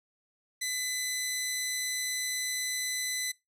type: tone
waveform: 10% pulse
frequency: 2008 Hz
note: B6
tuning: 28 cents sharp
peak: -21 dBFS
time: 0.61-3.32 s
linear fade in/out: 10 ms
effects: noise-tail reverb RT60 0.2 s tail -22 dB re dry + low-pass 12000 Hz 12 dB/octave